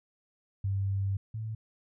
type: tone pair in turn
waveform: sine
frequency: 98 / 110 Hz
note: G2 / A2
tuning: 0 / 0 cents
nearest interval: major second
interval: 200 cents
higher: second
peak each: -27 / -33 dBFS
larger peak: first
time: 0.64-1.17 / 1.34-1.55 s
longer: first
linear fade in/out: 5 ms
effects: none